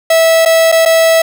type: tone with dropouts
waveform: 45% pulse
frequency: 653 Hz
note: E5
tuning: 17 cents flat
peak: -6 dBFS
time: 0.1-1.22 s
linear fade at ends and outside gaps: 5 ms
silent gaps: 0.452-0.458 / 0.718-0.723 / 0.853-0.858 s
effects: none